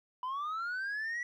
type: linear sweep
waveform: sine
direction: up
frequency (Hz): 990 to 1957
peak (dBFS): -31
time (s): 0.23-1.23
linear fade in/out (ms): 2
effects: tanh soft clip ceiling -33 dBFS + 12-bit